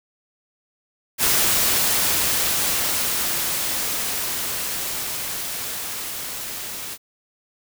white noise with level ramp, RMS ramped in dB -18 to -32 dBFS, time 1.18-6.98 s, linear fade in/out 50 ms, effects none

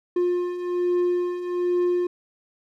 triangle beating tone pair, 353.9 / 355.1 Hz, F4 / F4, +23 / +29 cents, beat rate 1.2 Hz, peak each -26 / -20 dBFS, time 0.16-2.07 s, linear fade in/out 5 ms, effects none

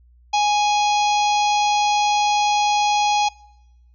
harmonic tone with a mistuned harmonic, 830.6 Hz, G#5, in tune, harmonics 1 / 3 / 4 / 5 / 6 / 7 / 8, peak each -16 / -26 / -28 / -30 / -32 / -33 / -34 dBFS, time 0.33-3.29 s, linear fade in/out 10 ms, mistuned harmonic 8, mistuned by -31 cents, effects noise-tail reverb RT60 1.0 s tail -25 dB re dry + added 60 Hz sine -49 dBFS peak until 3.94 s

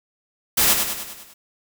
white noise with echo, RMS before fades -17 dBFS, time 0.57-0.74 s, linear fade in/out 10 ms, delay 100 ms, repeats 6, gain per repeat -5 dB, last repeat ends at 1.34 s, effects none

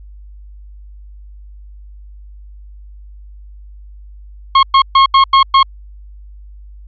45% pulse tone bursts at uneven times, 1083 Hz, C#6, 41 cents flat, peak -5 dBFS, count 6, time 4.55-4.63 / 4.74-4.82 / 4.95-5.06 / 5.14-5.24 / 5.33-5.43 / 5.54-5.63 s, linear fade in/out 5 ms, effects added 50 Hz sine -33 dBFS peak until 6.87 s + resampled to 11025 Hz

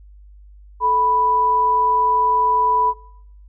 sine tone pair together, 435.6 / 987.5 Hz, A4 / B5, -17 / 0 cents, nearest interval octave + major second, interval 1417 cents, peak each -26 / -14 dBFS, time 0.8-2.94 s, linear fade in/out 50 ms, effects noise-tail reverb RT60 0.7 s tail -20 dB re dry + added 50 Hz sine -41 dBFS peak until 3.48 s

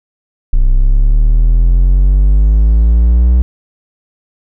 triangle linear sweep, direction up, 30.13 to 61.9 Hz, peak -3 dBFS, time 0.53-3.42 s, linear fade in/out 0 ms, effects none

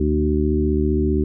harmonic tone with a mistuned harmonic, 75.2 Hz, D2, 42 cents sharp, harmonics 1 / 2 / 3 / 4 / 5, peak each -20 / -28 / -23 / -23 / -22 dBFS, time 0-1.24 s, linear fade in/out 5 ms, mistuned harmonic 2, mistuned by +28 cents, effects none

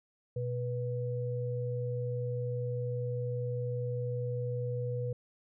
sine tone pair together, 122.5 / 490 Hz, B2 / B4, -14 / -14 cents, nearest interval 2 octaves, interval 2400 cents, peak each -33 / -36 dBFS, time 0.36-5.13 s, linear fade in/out 5 ms, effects none

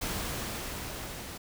pink noise with level ramp, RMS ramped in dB -33 to -42 dBFS, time 0.01-1.38 s, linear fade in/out 10 ms, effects none

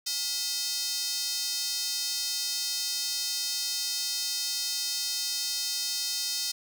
square tone with high-pass filter, 284.1 Hz, C#4, 43 cents sharp, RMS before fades -31 dBFS, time 0.06-6.52 s, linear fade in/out 10 ms, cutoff 4800 Hz, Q 2.7, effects none

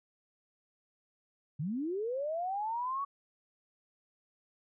sine linear sweep, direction up, 133.2 to 1137 Hz, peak -32 dBFS, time 1.59-3.05 s, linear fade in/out 10 ms, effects none

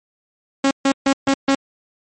sawtooth tone bursts, 272.9 Hz, C#4, 27 cents flat, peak -9 dBFS, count 5, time 0.64-1.55 s, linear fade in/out 5 ms, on 70 ms, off 140 ms, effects MP3 32 kbps

